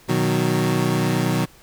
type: chord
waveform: 25% pulse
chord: B major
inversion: none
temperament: equal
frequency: 123.47 / 155.56 / 185 Hz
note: B2 / D#3 / F#3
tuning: 0 / 0 / 0 cents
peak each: -19 dBFS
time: 0.08-1.46 s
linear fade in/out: 20 ms
effects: pink hiss -50 dBFS RMS until 1.62 s